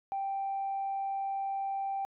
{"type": "tone", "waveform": "sine", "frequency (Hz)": 784, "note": "G5", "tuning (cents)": 0, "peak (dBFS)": -30, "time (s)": [0.12, 2.05], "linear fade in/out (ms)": 0, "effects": ["tanh soft clip ceiling -27 dBFS"]}